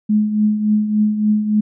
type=tone with tremolo; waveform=sine; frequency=212 Hz; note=G#3; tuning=36 cents sharp; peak=-10 dBFS; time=0.09-1.61 s; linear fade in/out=10 ms; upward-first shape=triangle; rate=3.5 Hz; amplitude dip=65%; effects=none